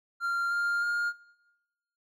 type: tone with pitch steps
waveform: triangle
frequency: 1387 / 1400.7 / 1414.5 Hz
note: F6 / F6 / F6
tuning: -12 / +5 / +22 cents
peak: -25 dBFS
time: 0.2-1.13 s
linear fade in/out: 50 ms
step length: 310 ms
effects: noise-tail reverb RT60 1.0 s tail -21 dB re dry